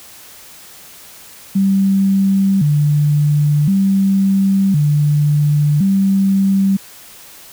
sine tone with vibrato, 169.5 Hz, E3, 49 cents sharp, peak -10 dBFS, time 1.55-6.77 s, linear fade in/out 10 ms, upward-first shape square, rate 0.47 Hz, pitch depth 240 cents each way, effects white hiss -39 dBFS RMS until 7.52 s

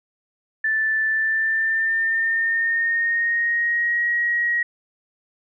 sine tone with pitch glide, 1760 to 1897.2 Hz, A6 to A#6, 0 to +30 cents, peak -18 dBFS, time 0.64-4.63 s, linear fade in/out 5 ms, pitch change +130 cents, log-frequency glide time 1.08-4.04 s, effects none

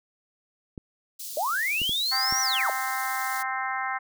clicks, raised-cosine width 3 ms, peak -24 dBFS, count 4, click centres 0.778 / 1.817 / 1.894 / 2.325 s
white high-pass noise, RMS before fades -37 dBFS, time 1.19-3.43 s, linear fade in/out 10 ms, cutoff 3900 Hz, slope 24 dB/octave
sine linear two-way sweep, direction up then down, 553 to 5920 to 553 Hz, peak -24 dBFS, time 1.37-2.7 s, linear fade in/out 2 ms, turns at 2.41 s
harmonic tone, 261.6 Hz, C4, in tune, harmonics 3 / 4 / 5 / 6 / 7 / 8, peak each -32 / -33 / -34 / -35 / -35 / -36 dBFS, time 2.11-3.99 s, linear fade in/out 20 ms
effects none

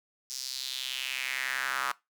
square tone with high-pass filter sweep, 65.41 Hz, C2, in tune, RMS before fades -34 dBFS, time 0.3-1.92 s, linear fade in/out 0 ms, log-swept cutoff 5600 to 1200 Hz, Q 3.4, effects noise-tail reverb RT60 0.2 s tail -20 dB re dry

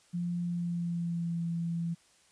sine tone with pitch glide, 174.1 to 168.46 Hz, F3 to E3, -5 to +38 cents, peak -30 dBFS, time 0.13-1.95 s, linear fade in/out 20 ms, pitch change -57 cents, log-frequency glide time 0.42-1.41 s, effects white hiss -64 dBFS RMS until 2.31 s + resampled to 22050 Hz

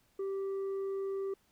triangle tone with tanh clipping, 390 Hz, G4, 9 cents flat, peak -34 dBFS, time 0.19-1.34 s, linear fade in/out 5 ms, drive 8 dB, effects pink hiss -71 dBFS RMS until 1.51 s

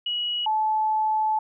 sine tone pair in turn, 2915 / 866.6 Hz, F#7 / A5, -26 / -27 cents, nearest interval octave + major sixth, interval 2101 cents, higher first, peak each -24 / -20 dBFS, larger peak second, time 0.06-0.46 / 0.46-1.39 s, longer second, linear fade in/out 5 ms, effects none

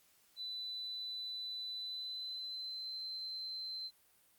sine tone with pitch glide, 3994 to 4090 Hz, B7 to C8, +19 to -40 cents, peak -40 dBFS, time 0.36-3.91 s, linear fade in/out 50 ms, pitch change +41 cents, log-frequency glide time 1.75-2.99 s, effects white hiss -69 dBFS RMS until 4.38 s + Opus 48 kbps

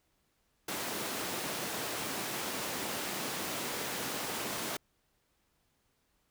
pink high-pass noise, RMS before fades -37 dBFS, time 0.68-4.77 s, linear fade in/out 5 ms, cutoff 220 Hz, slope 12 dB/octave, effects pink hiss -75 dBFS RMS until 6.3 s

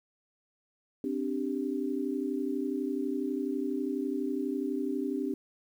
sine chord, C suspended second, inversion none, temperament equal, 261.6 / 293.7 / 392 Hz, C4 / D4 / G4, 0 / 0 / 0 cents, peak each -33 / -33 / -35 dBFS, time 1.04-5.34 s, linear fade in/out 2 ms, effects 10-bit

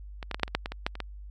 clicks, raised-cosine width 0.3 ms, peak -21 / -16 / -14 / -25 / -6 / -25 / -8 / -16 / -19 / -10 / -24 / -16 dBFS, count 12, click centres 0.228 / 0.313 / 0.345 / 0.397 / 0.433 / 0.479 / 0.55 / 0.659 / 0.72 / 0.865 / 0.954 / 1.003 s, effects added 50 Hz sine -40 dBFS peak until 1.3 s + MP3 96 kbps

